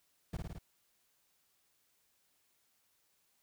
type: noise with echo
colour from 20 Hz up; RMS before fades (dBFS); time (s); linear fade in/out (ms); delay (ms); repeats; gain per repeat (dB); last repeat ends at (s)
brown; -38; 0.33-0.37; 5; 54; 4; -2; 0.586
effects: white hiss -75 dBFS RMS until 3.42 s